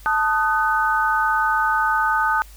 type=chord; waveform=sine; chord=D# diminished; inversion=second; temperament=equal with one note detuned; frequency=880 / 1244.5 / 1505.8 Hz; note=A5 / D#6 / F#6; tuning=0 / 0 / +30 cents; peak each=-21 dBFS; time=0.06-2.42 s; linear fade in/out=0 ms; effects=added 50 Hz sine -41 dBFS peak until 2.56 s + white hiss -49 dBFS RMS until 2.56 s